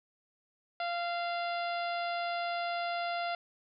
harmonic tone, 692 Hz, F5, 16 cents flat, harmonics 1 / 2 / 3 / 4 / 5 / 6 / 7, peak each -33 / -39 / -43 / -45 / -47 / -49 / -50 dBFS, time 0.8-3.35 s, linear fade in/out 2 ms, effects none

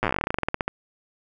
slowing click train, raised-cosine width 0.5 ms, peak -8 dBFS, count 23, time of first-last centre 0.03-0.68 s, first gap 8 ms, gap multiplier 1.11, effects none

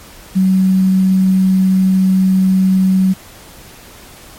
sine tone with quantisation, 188.5 Hz, F#3, 32 cents sharp, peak -8 dBFS, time 0.35-3.14 s, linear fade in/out 20 ms, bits 6, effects pink hiss -38 dBFS RMS until 4.38 s + MP3 64 kbps

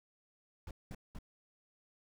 brown noise bursts, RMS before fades -44 dBFS, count 3, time 0.67-1.187 s, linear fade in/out 2 ms, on 39 ms, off 200 ms, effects none

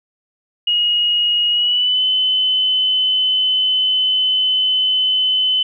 sine tone with pitch glide, 2883 to 3032 Hz, F#7 to F#7, -46 to +42 cents, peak -13 dBFS, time 0.67-5.63 s, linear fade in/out 5 ms, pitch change +88 cents, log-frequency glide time 1.5-2.03 s, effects none

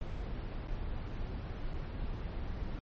brown noise with dropouts, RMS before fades -38 dBFS, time 0.01-2.79 s, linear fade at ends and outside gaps 2 ms, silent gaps 0.675-0.681 / 1.736-1.74 s, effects low-pass 4000 Hz 12 dB/octave + MP3 32 kbps

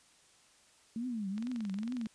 sine tone with vibrato, 220 Hz, A3, in tune, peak -34 dBFS, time 0.96-2.07 s, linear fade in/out 2 ms, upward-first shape triangle, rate 2.3 Hz, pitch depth 280 cents each way
click train, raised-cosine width 0.2 ms, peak -31 dBFS, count 16, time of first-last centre 1.38-2.059 s, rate 22.1 Hz
effects white hiss -64 dBFS RMS until 2.14 s + resampled to 22050 Hz

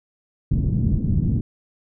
white low-pass noise, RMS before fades -20 dBFS, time 0.51-1.41 s, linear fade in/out 5 ms, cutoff 200 Hz, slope 24 dB/octave, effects none

